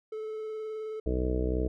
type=tone with vibrato; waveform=triangle; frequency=434.8 Hz; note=A4; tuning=21 cents flat; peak=-32 dBFS; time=0.12-1 s; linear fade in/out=5 ms; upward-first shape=sine; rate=19 Hz; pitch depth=14 cents each way
type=harmonic tone; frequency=62.9 Hz; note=B1; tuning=32 cents sharp; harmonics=1 / 2 / 3 / 4 / 5 / 6 / 7 / 8 / 9 / 10; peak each=-29 / -39 / -38 / -42 / -34 / -40 / -33 / -41 / -46 / -42 dBFS; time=1.06-1.68 s; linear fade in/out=5 ms
effects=none